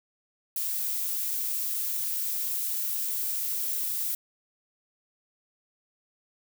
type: noise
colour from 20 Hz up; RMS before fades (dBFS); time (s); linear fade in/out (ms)
violet; -30; 0.56-4.15; 2
effects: none